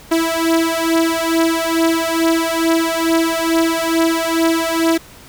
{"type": "beating tone pair", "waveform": "sawtooth", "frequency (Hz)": [327.6, 329.9], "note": ["E4", "E4"], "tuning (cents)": [-11, 1], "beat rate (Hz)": 2.3, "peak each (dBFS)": -13, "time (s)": [0.11, 4.98], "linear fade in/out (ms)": 10, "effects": ["pink hiss -41 dBFS RMS until 5.28 s"]}